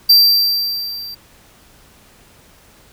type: tone with level ramp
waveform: square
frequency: 4699 Hz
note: D8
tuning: in tune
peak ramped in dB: -5 to -29 dBFS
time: 0.09-1.15 s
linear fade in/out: 10 ms
effects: pink hiss -48 dBFS RMS until 2.92 s